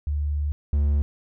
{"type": "tone pair in turn", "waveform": ["sine", "triangle"], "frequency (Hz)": [73.42, 72.33], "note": ["D2", "D2"], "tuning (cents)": [0, -26], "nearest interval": "unison", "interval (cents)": 26, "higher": "first", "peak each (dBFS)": [-22, -16], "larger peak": "second", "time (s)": [[0.07, 0.52], [0.73, 1.02]], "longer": "first", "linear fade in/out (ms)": 0, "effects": []}